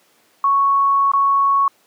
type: tone with dropouts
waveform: sine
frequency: 1108.7 Hz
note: C#6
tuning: in tune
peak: -12 dBFS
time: 0.44-1.68 s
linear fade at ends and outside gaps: 2 ms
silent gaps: 1.117-1.135 s
effects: pink hiss -56 dBFS RMS until 1.86 s + high-pass 300 Hz 12 dB/octave